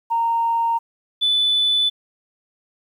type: tone pair in turn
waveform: sine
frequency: 924 / 3489 Hz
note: A#5 / A7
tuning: -16 / -15 cents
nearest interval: octave + major seventh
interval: 2301 cents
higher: second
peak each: -16 / -14 dBFS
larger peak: second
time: 0.1-0.79 / 1.21-1.9 s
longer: neither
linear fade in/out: 20 ms
effects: tanh soft clip ceiling -11 dBFS + 9-bit